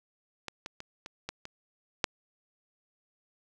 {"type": "clicks", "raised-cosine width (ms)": 0.2, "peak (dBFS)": [-19, -21, -24, -24, -18, -24, -7], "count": 7, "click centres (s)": [0.483, 0.661, 0.804, 1.061, 1.29, 1.454, 2.042], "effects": []}